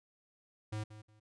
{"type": "tone with echo", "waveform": "square", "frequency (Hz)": 107.3, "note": "A2", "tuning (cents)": -43, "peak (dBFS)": -37, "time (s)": [0.72, 0.84], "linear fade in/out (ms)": 10, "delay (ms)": 180, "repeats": 2, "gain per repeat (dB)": -13, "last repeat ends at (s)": 1.2, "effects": ["resampled to 22050 Hz"]}